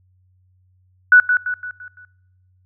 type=tone with echo; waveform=sine; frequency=1479 Hz; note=F#6; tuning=1 cent flat; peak=-5 dBFS; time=1.12-1.2 s; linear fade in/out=2 ms; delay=170 ms; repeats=5; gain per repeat=-7 dB; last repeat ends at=2.05 s; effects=noise-tail reverb RT60 1.0 s tail -25 dB re dry + added 92 Hz sine -55 dBFS peak until 2.65 s